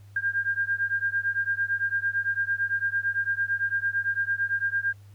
sine beating tone pair, 1600 / 1608.9 Hz, G6 / G6, +35 / +45 cents, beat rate 8.9 Hz, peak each -27 dBFS, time 0.16-4.93 s, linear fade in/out 5 ms, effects added 100 Hz sine -46 dBFS peak until 5.14 s + pink hiss -63 dBFS RMS until 5.14 s

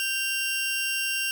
sawtooth tone pair together, 1568 / 2771 Hz, G6 / F7, 0 / -14 cents, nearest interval minor seventh, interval 986 cents, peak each -29 / -23 dBFS, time 0-1.31 s, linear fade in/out 0 ms, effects none

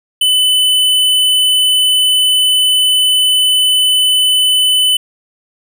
square tone, 3010 Hz, F#7, 29 cents sharp, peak -9 dBFS, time 0.21-4.97 s, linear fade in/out 5 ms, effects none

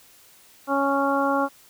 harmonic tone, 277.2 Hz, C#4, in tune, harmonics 1 / 2 / 3 / 4 / 5, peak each -25 / -25 / -26 / -26 / -28 dBFS, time 0.67-1.49 s, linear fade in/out 50 ms, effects white hiss -53 dBFS RMS until 1.69 s

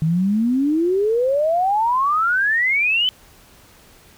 sine exponential sweep, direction up, 153.8 to 3079 Hz, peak -15 dBFS, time 0.02-3.09 s, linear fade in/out 0 ms, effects pink hiss -49 dBFS RMS until 4.17 s

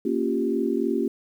sine chord, G half-diminished seventh, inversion first, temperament equal, 233.1 / 277.2 / 349.2 / 392 Hz, Bb3 / Db4 / F4 / G4, 0 / 0 / 0 / 0 cents, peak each -27 dBFS, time 0.05-1.08 s, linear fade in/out 5 ms, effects 9-bit

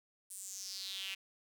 sawtooth tone with high-pass filter sweep, 192.9 Hz, G3, 28 cents flat, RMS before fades -44 dBFS, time 0.3-1.15 s, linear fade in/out 10 ms, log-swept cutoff 9400 to 2600 Hz, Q 4.7, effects none

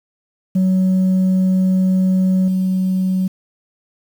sine tone with level steps, 186.9 Hz, F#3, 18 cents sharp, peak -9 / -13 dBFS, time 0.55-3.28 s, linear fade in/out 10 ms, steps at 2.48 s, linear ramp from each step 2 ms, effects tanh soft clip ceiling -11 dBFS + 7-bit

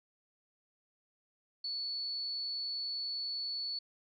sine tone, 4435 Hz, C#8, in tune, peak -35 dBFS, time 1.64-3.79 s, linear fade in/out 5 ms, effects none

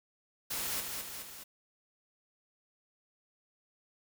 white noise with echo, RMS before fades -36 dBFS, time 0.5-0.81 s, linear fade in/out 10 ms, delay 210 ms, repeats 3, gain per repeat -4 dB, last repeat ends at 1.44 s, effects none

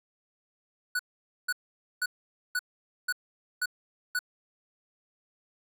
square tone bursts, 1477 Hz, F#6, 3 cents flat, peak -27 dBFS, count 7, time 0.95-4.191 s, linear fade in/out 5 ms, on 43 ms, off 490 ms, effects none

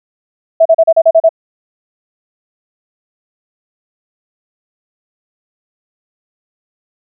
sine tone bursts, 654 Hz, E5, 14 cents flat, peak -3 dBFS, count 8, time 0.6-1.292 s, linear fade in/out 10 ms, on 55 ms, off 36 ms, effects none

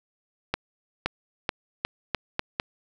accelerating click train, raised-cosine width 0.3 ms, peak -8 dBFS, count 7, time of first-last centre 0.54-2.599 s, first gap 520 ms, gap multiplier 0.83, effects none

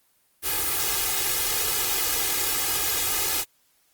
white noise with comb filter, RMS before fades -25 dBFS, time 0.42-3.45 s, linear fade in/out 50 ms, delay 2.4 ms, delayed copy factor +0.85, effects white hiss -65 dBFS RMS until 3.93 s + Opus 32 kbps

